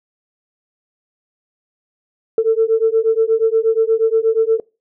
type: beating tone pair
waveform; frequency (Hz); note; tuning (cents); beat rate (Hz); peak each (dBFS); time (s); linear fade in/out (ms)
sine; 443.5 / 451.9; A4 / A4; +14 / +46; 8.4; -14; 2.38-4.6; 2
effects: noise-tail reverb RT60 0.3 s tail -24 dB re dry + tanh soft clip ceiling -4 dBFS